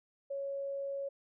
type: tone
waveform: sine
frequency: 554.4 Hz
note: C#5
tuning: in tune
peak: -35 dBFS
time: 0.3-1.09 s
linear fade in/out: 10 ms
effects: none